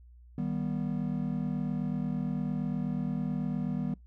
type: chord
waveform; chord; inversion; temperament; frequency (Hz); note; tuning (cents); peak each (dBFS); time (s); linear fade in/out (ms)
triangle; Eb augmented; none; just; 155.56 / 194.45 / 243.1; Eb3 / G3 / B3; 0 / -14 / -27; -32; 0.38-3.94; 2
effects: noise-tail reverb RT60 0.2 s tail -26 dB re dry + added 60 Hz sine -51 dBFS peak until 4.06 s